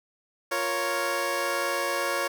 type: chord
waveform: 15% pulse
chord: Bb minor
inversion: second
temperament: equal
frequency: 349.2 / 466.2 / 554.4 Hz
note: F4 / Bb4 / Db5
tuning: 0 / 0 / 0 cents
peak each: -27 / -27 / -21 dBFS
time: 0.51-2.28 s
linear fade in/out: 10 ms
effects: none